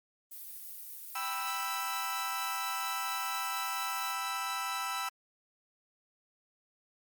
violet noise, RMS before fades -45 dBFS, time 0.31-4.13 s, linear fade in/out 10 ms
sawtooth chord, E minor, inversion first, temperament equal, 784 / 987.8 / 1318.5 Hz, G5 / B5 / E6, 0 / 0 / 0 cents, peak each -37 / -35 / -32 dBFS, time 1.15-5.09 s, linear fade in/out 5 ms
effects Opus 32 kbps

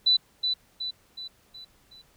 sine tone with echo, 3982 Hz, B7, 14 cents sharp, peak -17 dBFS, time 0.06-0.17 s, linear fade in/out 10 ms, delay 370 ms, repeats 5, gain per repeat -6 dB, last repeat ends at 2.02 s, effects pink hiss -62 dBFS RMS until 2.16 s

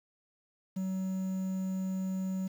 triangle tone with quantisation, 188.7 Hz, F#3, 34 cents sharp, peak -29 dBFS, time 0.76-2.48 s, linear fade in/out 10 ms, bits 9, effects none

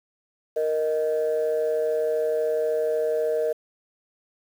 sine tone pair together, 466.3 / 622.4 Hz, A#4 / D#5, +1 / 0 cents, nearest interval perfect fourth, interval 499 cents, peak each -22 / -24 dBFS, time 0.56-3.53 s, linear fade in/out 10 ms, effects tanh soft clip ceiling -16 dBFS + 8-bit

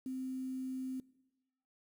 sine tone with quantisation, 260 Hz, C4, 11 cents flat, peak -37 dBFS, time 0.06-1 s, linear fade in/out 2 ms, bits 10, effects noise-tail reverb RT60 1.0 s tail -21 dB re dry

